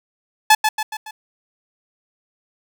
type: tone with echo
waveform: sawtooth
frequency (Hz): 863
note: A5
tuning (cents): -34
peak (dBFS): -4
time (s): 0.5-0.55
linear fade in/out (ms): 5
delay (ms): 140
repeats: 4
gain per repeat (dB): -6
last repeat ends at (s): 1.11
effects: none